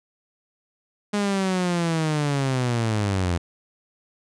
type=linear sweep; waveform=sawtooth; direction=down; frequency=207.7 to 83.9 Hz; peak=-17 dBFS; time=1.13-3.38 s; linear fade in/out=10 ms; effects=resampled to 22050 Hz